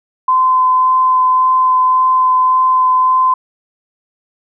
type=tone with vibrato; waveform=sine; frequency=1026 Hz; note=C6; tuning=34 cents flat; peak=-8 dBFS; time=0.28-3.34 s; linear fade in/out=5 ms; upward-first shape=sine; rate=1.8 Hz; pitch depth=8 cents each way; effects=none